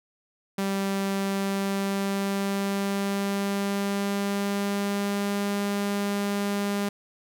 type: tone with pitch glide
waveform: sawtooth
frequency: 196 to 201.9 Hz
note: G3 to G#3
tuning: 0 to -49 cents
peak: -21 dBFS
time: 0.58-6.89 s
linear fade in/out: 5 ms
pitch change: +51 cents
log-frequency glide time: 1.16-5.5 s
effects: none